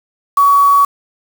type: tone with quantisation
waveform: sine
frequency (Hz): 1129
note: C#6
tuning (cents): +31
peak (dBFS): -6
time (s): 0.37-0.85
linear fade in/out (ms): 5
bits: 4
effects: none